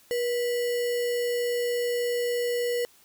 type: tone with sample-and-hold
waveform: sine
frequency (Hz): 481.7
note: B4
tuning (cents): -43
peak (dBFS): -24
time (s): 0.11-2.85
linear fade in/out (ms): 0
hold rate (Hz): 2450
effects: white hiss -58 dBFS RMS until 3.04 s